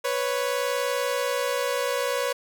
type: tone pair together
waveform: sawtooth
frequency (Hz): 493.9 / 554.4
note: B4 / C#5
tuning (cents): 0 / 0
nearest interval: major second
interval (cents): 200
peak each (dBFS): -23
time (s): 0.04-2.33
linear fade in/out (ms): 10
effects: none